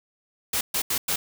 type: noise bursts at uneven times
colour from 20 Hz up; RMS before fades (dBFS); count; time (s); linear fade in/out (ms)
white; -25; 4; 0.53-0.61 / 0.74-0.82 / 0.9-0.98 / 1.08-1.16; 5
effects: none